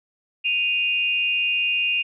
sine tone pair together, 2490 / 2795 Hz, D#7 / F7, +1 / +1 cents, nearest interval major second, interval 200 cents, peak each -22 dBFS, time 0.44-2.03 s, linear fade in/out 20 ms, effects none

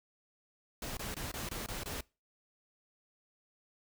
pink noise bursts, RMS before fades -40 dBFS, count 7, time 0.82-2.008 s, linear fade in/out 2 ms, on 150 ms, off 23 ms, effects noise-tail reverb RT60 0.3 s tail -24 dB re dry

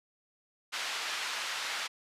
pink band-pass noise, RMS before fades -36 dBFS, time 0.72-1.88 s, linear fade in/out 20 ms, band 1300 to 5200 Hz, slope 12 dB/octave, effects resampled to 32000 Hz

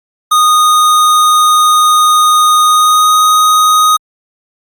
square tone with pitch glide, 1236 to 1248.9 Hz, D#6 to D#6, -12 to +6 cents, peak -6 dBFS, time 0.31-3.97 s, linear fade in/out 10 ms, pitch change +18 cents, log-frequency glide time 2.64-3.19 s, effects Opus 48 kbps

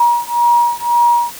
sine beating tone pair, 951 / 952.9 Hz, A#5 / A#5, +34 / +38 cents, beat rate 1.9 Hz, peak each -13 dBFS, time 0-1.32 s, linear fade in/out 5 ms, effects white hiss -32 dBFS RMS until 1.39 s

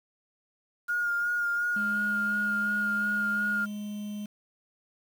sine tone with vibrato, 1421 Hz, F6, 30 cents sharp, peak -25 dBFS, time 0.88-3.66 s, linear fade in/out 20 ms, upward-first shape sine, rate 2.8 Hz, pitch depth 21 cents each way
triangle tone, 208.2 Hz, G#3, 5 cents sharp, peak -31 dBFS, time 1.76-4.26 s, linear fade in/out 5 ms
effects tanh soft clip ceiling -18 dBFS + 8-bit

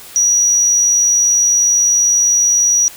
sine tone, 5800 Hz, F#8, 35 cents flat, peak -9 dBFS, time 0.16-2.88 s, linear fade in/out 0 ms, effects white hiss -36 dBFS RMS until 2.96 s

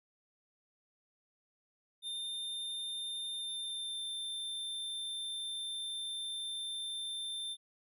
square tone with pitch glide, 3611 to 3574 Hz, A7 to A7, +44 to +26 cents, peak -38 dBFS, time 2.02-7.57 s, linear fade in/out 50 ms, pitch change -18 cents, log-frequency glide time 3.32-4 s, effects none

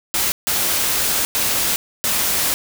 white noise bursts at uneven times, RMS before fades -19 dBFS, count 4, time 0.14-0.32 / 0.47-1.25 / 1.35-1.76 / 2.04-2.54 s, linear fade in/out 0 ms, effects none

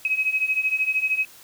sine beating tone pair, 2537 / 2550 Hz, D#7 / D#7, +33 / +42 cents, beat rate 13 Hz, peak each -25 / -22 dBFS, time 0.05-1.25 s, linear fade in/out 2 ms, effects white hiss -48 dBFS RMS until 1.43 s

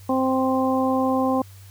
harmonic tone, 261.6 Hz, C4, in tune, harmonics 1 / 2 / 3 / 4, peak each -21 / -24 / -26 / -27 dBFS, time 0.09-1.42 s, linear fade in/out 5 ms, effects added 97 Hz sine -42 dBFS peak until 1.7 s + white hiss -52 dBFS RMS until 1.7 s

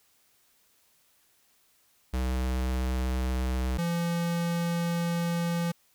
square tone pair in turn, 63.7 / 170.51 Hz, C2 / F3, -46 / -41 cents, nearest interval octave + perfect fourth, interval 1705 cents, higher second, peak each -27 dBFS, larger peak neither, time 2.13-3.78 / 3.78-5.72 s, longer second, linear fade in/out 10 ms, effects white hiss -66 dBFS RMS until 5.94 s

